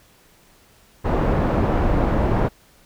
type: low-pass noise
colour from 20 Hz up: pink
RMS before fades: -19 dBFS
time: 1.04-2.49 s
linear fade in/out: 20 ms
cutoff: 920 Hz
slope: 12 dB/octave
effects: pink hiss -54 dBFS RMS until 2.85 s